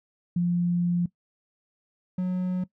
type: tone pair in turn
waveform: sine / triangle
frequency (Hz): 174.61 / 182.68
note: F3 / F#3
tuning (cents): 0 / -22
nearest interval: minor second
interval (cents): 78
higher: second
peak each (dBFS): -21 / -22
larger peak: first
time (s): 0.36-1.06 / 2.18-2.64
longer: first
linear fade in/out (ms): 5
effects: noise-tail reverb RT60 0.1 s tail -19 dB re dry